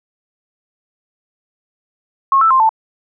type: tone with pitch steps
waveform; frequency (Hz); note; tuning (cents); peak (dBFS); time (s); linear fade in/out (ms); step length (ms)
sine; 1086 / 1322 / 1050 / 886; C#6 / E6 / C6 / A5; -36 / +5 / +6 / +12; -8; 2.32-2.692; 2; 93
effects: none